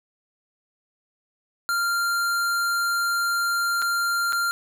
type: tone with dropouts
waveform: square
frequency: 1390 Hz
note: F6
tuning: 9 cents flat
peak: -22 dBFS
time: 1.69-4.51 s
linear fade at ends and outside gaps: 0 ms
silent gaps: 3.819-3.823 / 4.324-4.33 s
effects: none